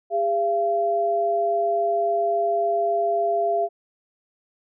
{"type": "tone pair together", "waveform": "sine", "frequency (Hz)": [405.4, 681.8], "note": ["G#4", "F5"], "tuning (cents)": [-42, -42], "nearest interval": "major sixth", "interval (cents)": 900, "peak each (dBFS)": [-25, -20], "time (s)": [0.1, 3.69], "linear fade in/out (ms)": 50, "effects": []}